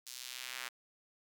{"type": "tone with high-pass filter sweep", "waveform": "square", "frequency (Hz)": 63, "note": "B1", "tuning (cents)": 35, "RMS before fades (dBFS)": -45, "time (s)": [0.06, 0.69], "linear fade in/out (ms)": 10, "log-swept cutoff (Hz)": [5300, 1600], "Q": 1.1, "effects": []}